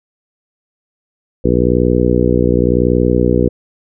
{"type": "harmonic tone", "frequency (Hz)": 60.9, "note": "B1", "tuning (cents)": -24, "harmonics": [1, 2, 3, 4, 5, 6, 7, 8], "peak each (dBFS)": [-18, -18, -18, -18, -18, -18, -18, -18], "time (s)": [1.44, 3.49], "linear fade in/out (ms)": 10, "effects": []}